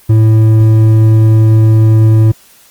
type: tone with hard clipping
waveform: triangle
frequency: 110 Hz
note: A2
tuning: in tune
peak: -5 dBFS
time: 0.09-2.32 s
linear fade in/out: 10 ms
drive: 10 dB
effects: white hiss -43 dBFS RMS until 2.7 s + Opus 24 kbps